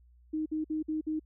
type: tone bursts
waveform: sine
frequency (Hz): 311.1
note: D#4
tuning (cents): 0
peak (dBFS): -29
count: 5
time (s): 0.33-1.196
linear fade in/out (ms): 10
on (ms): 130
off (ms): 54
effects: added 60 Hz sine -57 dBFS peak until 1.25 s